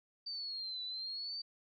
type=exponential two-way sweep; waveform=sine; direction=down then up; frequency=4637 to 3951 to 4637 Hz; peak=-39 dBFS; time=0.26-1.42 s; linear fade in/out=10 ms; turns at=0.83 s; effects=none